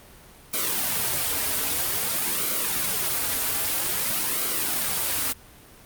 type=noise with flanger; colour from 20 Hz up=white; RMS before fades=-25 dBFS; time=0.53-5.33 s; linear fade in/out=10 ms; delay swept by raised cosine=1.1 to 5.7 ms; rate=0.51 Hz; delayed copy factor=-0.8; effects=pink hiss -49 dBFS RMS until 5.85 s + Opus 32 kbps